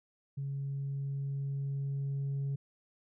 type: tone with level ramp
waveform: sine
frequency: 138.59 Hz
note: C#3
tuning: in tune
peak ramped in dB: -33 to -29 dBFS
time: 0.37-2.56 s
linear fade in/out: 10 ms
effects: tanh soft clip ceiling -30 dBFS